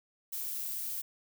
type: noise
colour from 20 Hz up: violet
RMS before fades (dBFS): -37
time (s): 0.32-1.02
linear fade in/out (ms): 10
effects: none